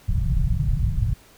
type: low-pass noise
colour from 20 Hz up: pink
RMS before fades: -21 dBFS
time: 0.08-1.14 s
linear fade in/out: 10 ms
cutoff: 160 Hz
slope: 48 dB/octave
effects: pink hiss -52 dBFS RMS until 1.37 s